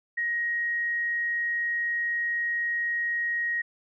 sine tone, 1884 Hz, A#6, 18 cents sharp, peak -25 dBFS, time 0.17-3.62 s, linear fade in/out 10 ms, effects none

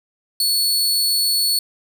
sawtooth tone, 4413 Hz, C#8, 9 cents flat, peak -13 dBFS, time 0.4-1.59 s, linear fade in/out 2 ms, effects none

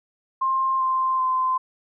sine tone with pitch steps, 1058 / 1045.8 / 1033.8 Hz, C6 / C6 / C6, +19 / -1 / -21 cents, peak -19 dBFS, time 0.41-1.58 s, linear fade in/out 10 ms, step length 390 ms, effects none

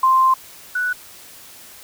sine tone pair in turn, 1046.5 / 1480 Hz, C6 / F#6, 0 / 0 cents, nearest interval tritone, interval 600 cents, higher second, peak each -11 / -18 dBFS, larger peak first, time 0.03-0.34 / 0.75-0.93 s, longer first, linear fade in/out 5 ms, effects white hiss -42 dBFS RMS until 1.83 s

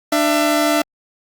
sawtooth tone pair together, 298 / 670 Hz, D4 / E5, +25 / +28 cents, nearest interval octave + major second, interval 1403 cents, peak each -13 dBFS, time 0.12-0.82 s, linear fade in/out 5 ms, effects Opus 48 kbps

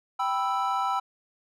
triangle chord, E minor, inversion first, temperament equal, 784 / 987.8 / 1318.5 Hz, G5 / B5 / E6, 0 / 0 / 0 cents, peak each -27 dBFS, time 0.19-1 s, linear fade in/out 10 ms, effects none

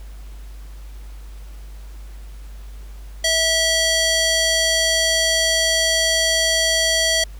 square tone with band-pass filter, 650 Hz, E5, 24 cents flat, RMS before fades -18 dBFS, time 3.24-7.24 s, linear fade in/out 5 ms, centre 5000 Hz, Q 0.97, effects added 50 Hz sine -33 dBFS peak until 7.39 s + pink hiss -50 dBFS RMS until 7.39 s

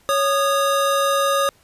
square tone pair together, 555 / 1230.2 Hz, C#5 / D#6, +2 / -20 cents, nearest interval octave + major second, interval 1378 cents, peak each -20 dBFS, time 0.09-1.49 s, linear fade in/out 0 ms, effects pink hiss -56 dBFS RMS until 1.63 s + resampled to 32000 Hz

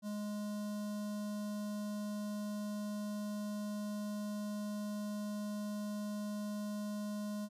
square tone with notch filter, 208.2 Hz, G#3, 5 cents sharp, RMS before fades -40 dBFS, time 0.02-7.49 s, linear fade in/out 50 ms, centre 2200 Hz, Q 0.72, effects resampled to 32000 Hz

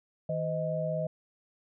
sine tone cluster, 158.8 / 511 / 627 Hz, D#3 / C5 / D#5, +36 / -41 / +13 cents, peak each -33 / -37 / -31 dBFS, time 0.29-1.07 s, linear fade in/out 5 ms, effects none

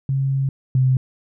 sine tone pair in turn, 135.6 / 129.9 Hz, C#3 / C3, -38 / -12 cents, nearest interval minor second, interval 74 cents, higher first, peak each -17 / -13 dBFS, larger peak second, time 0.09-0.49 / 0.75-0.97 s, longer first, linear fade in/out 2 ms, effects none

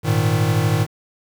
square chord, Ab suspended second, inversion none, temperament equal, 103.83 / 116.54 / 155.56 Hz, Ab2 / Bb2 / Eb3, 0 / 0 / 0 cents, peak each -21 dBFS, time 0.03-0.87 s, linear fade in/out 50 ms, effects 7-bit

